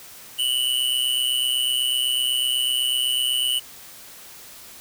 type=tone with amplitude modulation; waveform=square; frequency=2960 Hz; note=F#7; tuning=in tune; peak=-17 dBFS; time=0.38-3.6 s; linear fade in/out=20 ms; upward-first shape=sine; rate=128 Hz; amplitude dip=80%; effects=white hiss -43 dBFS RMS until 4.8 s